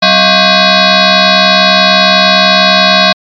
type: tone with frequency modulation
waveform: sine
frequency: 1600 Hz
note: G6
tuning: 35 cents sharp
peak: -3 dBFS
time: 0.02-3.13 s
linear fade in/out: 10 ms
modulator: 447 Hz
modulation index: 6.6
effects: MP3 96 kbps